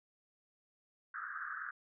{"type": "band-pass noise", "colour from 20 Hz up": "white", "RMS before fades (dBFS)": -43, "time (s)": [1.14, 1.71], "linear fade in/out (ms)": 5, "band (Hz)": [1200, 1700], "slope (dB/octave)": 96, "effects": []}